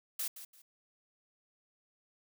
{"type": "noise with echo", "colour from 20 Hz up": "blue", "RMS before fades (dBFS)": -36, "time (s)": [0.19, 0.28], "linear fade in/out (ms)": 5, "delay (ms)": 170, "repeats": 2, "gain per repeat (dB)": -12, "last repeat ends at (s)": 0.62, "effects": []}